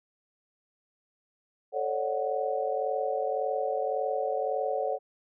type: chord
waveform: sine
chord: D major seventh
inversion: second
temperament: equal with one note detuned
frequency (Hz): 440 / 545.5 / 587.3 / 740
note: A4 / C#5 / D5 / F#5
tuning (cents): 0 / -28 / 0 / 0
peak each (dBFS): -33 / -31 / -34 / -32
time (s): 1.72-4.99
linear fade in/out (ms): 50
effects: none